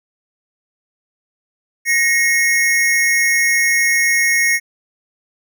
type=tone pair together; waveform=square; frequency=1871.9 / 2175 Hz; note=A#6 / C#7; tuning=+7 / -33 cents; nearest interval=minor third; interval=260 cents; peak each=-16 dBFS; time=1.85-4.6 s; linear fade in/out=50 ms; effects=none